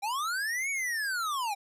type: linear two-way sweep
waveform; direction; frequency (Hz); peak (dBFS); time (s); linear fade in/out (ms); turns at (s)
square; up then down; 772 to 2264 to 772; -30; 0.02-1.55; 20; 0.7
effects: resampled to 32000 Hz